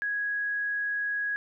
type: tone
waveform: sine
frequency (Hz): 1661.2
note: G#6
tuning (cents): 0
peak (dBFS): -27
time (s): 0.02-1.36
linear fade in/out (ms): 0
effects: none